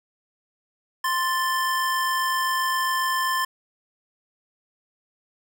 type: tone pair together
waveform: square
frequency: 1046.5 / 1760 Hz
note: C6 / A6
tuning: 0 / 0 cents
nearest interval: major sixth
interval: 900 cents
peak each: -24 / -27 dBFS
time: 1.04-3.45 s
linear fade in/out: 5 ms
effects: none